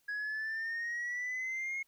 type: exponential sweep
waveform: sine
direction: up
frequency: 1661.2 to 2167 Hz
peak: -32 dBFS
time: 0.08-1.83 s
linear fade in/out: 10 ms
effects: tanh soft clip ceiling -33 dBFS + white hiss -73 dBFS RMS until 1.87 s